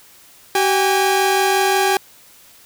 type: tone pair together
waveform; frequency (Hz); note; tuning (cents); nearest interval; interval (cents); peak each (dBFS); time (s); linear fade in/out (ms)
sawtooth; 383.2 / 812; G4 / G#5; -39 / -39; octave + minor second; 1300; -13; 0.55-1.97; 2
effects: white hiss -47 dBFS RMS until 2.65 s